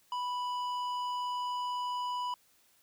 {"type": "tone with tanh clipping", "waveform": "sine", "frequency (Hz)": 987.8, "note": "B5", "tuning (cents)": 0, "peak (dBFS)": -34, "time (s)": [0.12, 2.34], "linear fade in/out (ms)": 2, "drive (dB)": 11, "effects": ["white hiss -67 dBFS RMS until 2.82 s"]}